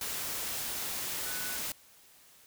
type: tone in noise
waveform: sine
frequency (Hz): 1489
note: F#6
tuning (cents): +11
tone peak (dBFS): -43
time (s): 1.26-1.57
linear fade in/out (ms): 2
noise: white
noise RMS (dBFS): -36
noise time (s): 0.01-1.72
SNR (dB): -10
effects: white hiss -59 dBFS RMS until 2.46 s